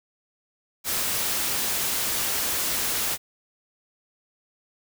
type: noise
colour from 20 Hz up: white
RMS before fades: -26 dBFS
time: 0.84-3.18 s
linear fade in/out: 50 ms
effects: none